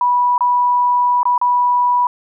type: tone with dropouts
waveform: sine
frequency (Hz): 980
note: B5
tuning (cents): -14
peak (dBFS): -11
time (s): 0.01-2.07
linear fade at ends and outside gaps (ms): 2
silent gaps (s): 0.38-0.407 / 1.231-1.254 / 1.379-1.414
effects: none